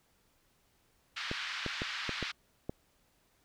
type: band-pass noise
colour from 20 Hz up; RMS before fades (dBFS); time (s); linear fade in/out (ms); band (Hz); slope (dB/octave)
pink; -39; 1.16-2.32; 10; 1300 to 4500; 24
type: clicks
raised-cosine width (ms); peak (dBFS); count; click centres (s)
2; -22; 6; 1.314 / 1.663 / 1.819 / 2.093 / 2.227 / 2.695
effects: pink hiss -71 dBFS RMS until 3.44 s